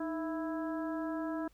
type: harmonic tone with a mistuned harmonic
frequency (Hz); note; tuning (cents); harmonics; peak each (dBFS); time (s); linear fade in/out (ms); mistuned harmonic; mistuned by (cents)
329.6; E4; 0; 1 / 2 / 3 / 4 / 5; -35 / -41 / -45 / -47 / -49; 0-1.48; 5; 1; -85
effects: added 50 Hz sine -64 dBFS peak until 1.53 s + pink hiss -70 dBFS RMS until 1.53 s